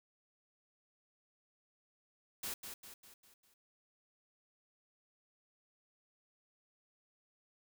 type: noise with echo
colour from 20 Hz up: white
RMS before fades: -41 dBFS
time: 2.43-2.54 s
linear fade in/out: 5 ms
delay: 200 ms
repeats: 5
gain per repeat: -6 dB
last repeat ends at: 3.54 s
effects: none